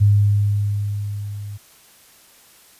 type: tone with level ramp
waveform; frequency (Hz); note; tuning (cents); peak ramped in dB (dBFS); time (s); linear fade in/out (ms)
sine; 102.5; G#2; -22; -9 to -29; 0-1.58; 20
effects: white hiss -50 dBFS RMS until 2.79 s + resampled to 32000 Hz